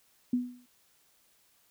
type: tone with exponential decay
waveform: sine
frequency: 246.9 Hz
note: B3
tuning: in tune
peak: -22 dBFS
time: 0.33-0.66 s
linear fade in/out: 5 ms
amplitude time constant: 71 ms
effects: white hiss -67 dBFS RMS until 1.7 s